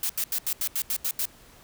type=noise bursts; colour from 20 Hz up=blue; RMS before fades=-27 dBFS; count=9; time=0.03-1.255 s; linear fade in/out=2 ms; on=65 ms; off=80 ms; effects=pink hiss -53 dBFS RMS until 1.63 s